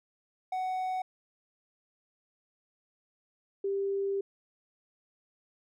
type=tone pair in turn; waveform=triangle / sine; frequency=745 / 394.7 Hz; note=F#5 / G4; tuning=+12 / +12 cents; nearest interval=major seventh; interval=1100 cents; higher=first; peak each=-28 dBFS; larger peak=neither; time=0.52-1.02 / 3.64-4.21 s; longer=second; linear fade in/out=5 ms; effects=none